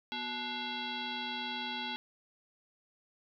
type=tone with frequency modulation; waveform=sine; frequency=2093 Hz; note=C7; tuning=in tune; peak=-35 dBFS; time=0.12-1.96 s; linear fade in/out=0 ms; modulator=616 Hz; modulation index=3.1; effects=none